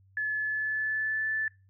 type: tone with pitch glide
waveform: sine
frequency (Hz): 1719 to 1751.1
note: A6 to A6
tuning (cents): -41 to -9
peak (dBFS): -27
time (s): 0.17-1.48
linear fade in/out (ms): 2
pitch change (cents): +32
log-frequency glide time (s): 0.36-1.29
effects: noise-tail reverb RT60 0.3 s tail -24 dB re dry + added 96 Hz sine -58 dBFS peak until 1.69 s